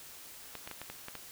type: clicks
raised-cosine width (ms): 0.3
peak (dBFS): -25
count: 7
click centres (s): 0.553 / 0.675 / 0.713 / 0.816 / 0.9 / 1.084 / 1.153
effects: white hiss -50 dBFS RMS until 1.31 s